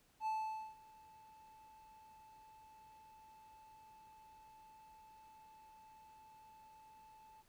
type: tone with ADSR envelope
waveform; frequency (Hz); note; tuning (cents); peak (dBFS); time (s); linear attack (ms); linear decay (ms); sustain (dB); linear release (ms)
triangle; 874; A5; -12; -33; 0.2-7.43; 66; 480; -24; 26
effects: pink hiss -72 dBFS RMS until 7.48 s